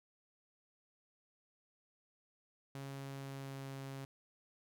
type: tone with pitch glide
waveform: sawtooth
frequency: 137.4 to 135.98 Hz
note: C#3 to C#3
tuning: -15 to -33 cents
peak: -40 dBFS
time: 2.75-4.05 s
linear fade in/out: 2 ms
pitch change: -18 cents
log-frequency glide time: 2.96-3.7 s
effects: none